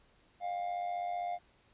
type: tone with amplitude modulation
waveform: triangle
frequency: 706 Hz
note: F5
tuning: 19 cents sharp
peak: -29 dBFS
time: 0.4-1.39 s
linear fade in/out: 50 ms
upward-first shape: sine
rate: 95.5 Hz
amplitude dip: 60%
effects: pink hiss -67 dBFS RMS until 1.73 s + resampled to 8000 Hz